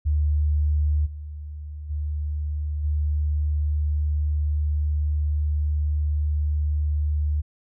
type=tone with level steps; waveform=sine; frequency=74.7 Hz; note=D2; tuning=30 cents sharp; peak=-18 / -32 / -24 / -20 dBFS; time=0.05-7.42 s; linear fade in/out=20 ms; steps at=1.05 / 1.89 / 2.83 s; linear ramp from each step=20 ms; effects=none